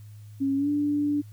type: tone with pitch glide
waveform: sine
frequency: 273.9 to 291.9 Hz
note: C#4 to D4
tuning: -21 to -10 cents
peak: -22 dBFS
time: 0.4-1.22 s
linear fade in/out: 20 ms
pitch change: +111 cents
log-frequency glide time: 0.56-0.69 s
effects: added 105 Hz sine -42 dBFS peak until 1.32 s + white hiss -62 dBFS RMS until 1.32 s